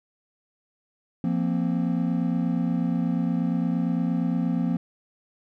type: chord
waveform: triangle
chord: F suspended fourth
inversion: none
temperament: equal with one note detuned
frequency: 172.61 / 233.1 / 261.6 Hz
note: F3 / Bb3 / C4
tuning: -20 / 0 / 0 cents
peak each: -23 / -25 / -26 dBFS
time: 1.24-4.77 s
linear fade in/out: 2 ms
effects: none